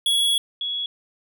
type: tone pair in turn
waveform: square / sine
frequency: 3357 / 3357 Hz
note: G#7 / G#7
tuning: +18 / +18 cents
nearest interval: unison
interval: 0 cents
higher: neither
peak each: -18 / -24 dBFS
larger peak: first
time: 0.06-0.38 / 0.61-0.86 s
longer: first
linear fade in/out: 2 ms
effects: none